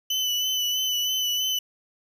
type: tone with vibrato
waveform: 35% pulse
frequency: 3000 Hz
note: F#7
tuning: 23 cents sharp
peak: -21 dBFS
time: 0.1-1.59 s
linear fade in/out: 5 ms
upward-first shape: sine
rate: 3.1 Hz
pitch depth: 27 cents each way
effects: none